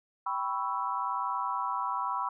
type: chord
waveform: sine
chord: C# half-diminished seventh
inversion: second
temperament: equal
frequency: 784 / 987.8 / 1108.7 / 1318.5 Hz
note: G5 / B5 / C#6 / E6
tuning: 0 / 0 / 0 / 0 cents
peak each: -38 / -32 / -35 / -36 dBFS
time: 0.26-2.29 s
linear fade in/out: 5 ms
effects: none